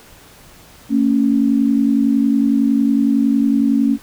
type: tone pair together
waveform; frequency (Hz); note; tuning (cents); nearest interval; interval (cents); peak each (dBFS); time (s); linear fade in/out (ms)
sine; 226.3 / 277.2; A3 / C#4; +49 / 0; major third; 351; -15 / -14; 0.89-3.98; 50
effects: pink hiss -44 dBFS RMS until 4.02 s